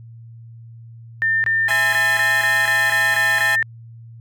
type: tone bursts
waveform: sine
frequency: 1800 Hz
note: A6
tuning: 39 cents sharp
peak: -15 dBFS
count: 10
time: 1.22-3.627 s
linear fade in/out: 0 ms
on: 220 ms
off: 23 ms
type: chord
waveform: 15% pulse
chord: E augmented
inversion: none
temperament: equal with one note detuned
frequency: 659.3 / 830.6 / 1031.5 Hz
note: E5 / G#5 / B#5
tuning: 0 / 0 / -25 cents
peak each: -22 / -17 / -22 dBFS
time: 1.68-3.56 s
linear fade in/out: 10 ms
effects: added 115 Hz sine -37 dBFS peak until 4.2 s